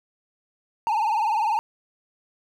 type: tone with vibrato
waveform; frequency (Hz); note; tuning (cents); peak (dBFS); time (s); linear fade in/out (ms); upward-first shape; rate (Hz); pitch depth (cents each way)
triangle; 875; A5; -10; -18; 0.87-1.59; 0; sine; 20; 110
effects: none